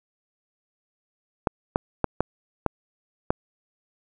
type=clicks; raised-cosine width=1 ms; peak=-6 dBFS; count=6; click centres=1.472 / 1.759 / 2.043 / 2.206 / 2.663 / 3.305 s; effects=none